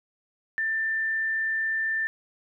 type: tone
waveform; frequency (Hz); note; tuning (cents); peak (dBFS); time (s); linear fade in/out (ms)
sine; 1782; A6; +22; -24; 0.58-2.07; 0
effects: none